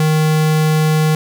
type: tone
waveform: square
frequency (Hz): 155.56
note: D#3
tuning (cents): 0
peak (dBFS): -12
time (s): 0-1.15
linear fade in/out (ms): 2
effects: 7-bit